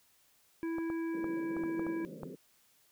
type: harmonic tone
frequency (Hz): 329.6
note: E4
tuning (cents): 0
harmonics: 1 / 3 / 5 / 7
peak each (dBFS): -33 / -49 / -49 / -53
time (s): 0.63-2.05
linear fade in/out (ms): 0
type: clicks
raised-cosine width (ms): 1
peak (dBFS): -29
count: 8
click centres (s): 0.784 / 0.901 / 1.243 / 1.567 / 1.637 / 1.795 / 1.867 / 2.233
type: band-pass noise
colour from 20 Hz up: pink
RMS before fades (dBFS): -46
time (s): 1.13-2.36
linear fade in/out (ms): 20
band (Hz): 150 to 560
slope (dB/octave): 96
effects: white hiss -68 dBFS RMS until 2.91 s